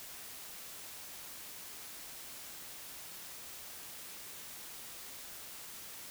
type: silence
effects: white hiss -48 dBFS RMS until 6.1 s